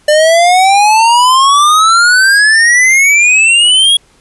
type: exponential sweep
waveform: square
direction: up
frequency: 594 to 3343 Hz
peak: -5 dBFS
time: 0.08-3.97 s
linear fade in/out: 5 ms
effects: pink hiss -48 dBFS RMS until 4.2 s + resampled to 24000 Hz